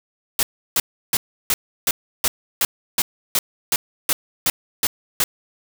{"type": "noise bursts", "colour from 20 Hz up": "white", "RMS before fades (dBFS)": -18, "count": 14, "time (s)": [0.39, 5.24], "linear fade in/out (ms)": 2, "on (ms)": 40, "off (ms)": 330, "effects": []}